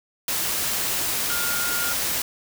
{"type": "tone in noise", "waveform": "sine", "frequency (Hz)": 1415, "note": "F6", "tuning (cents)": 22, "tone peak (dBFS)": -28, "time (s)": [1.3, 1.93], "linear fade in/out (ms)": 2, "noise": "white", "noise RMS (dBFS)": -25, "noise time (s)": [0.28, 2.22], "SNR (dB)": -6, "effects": []}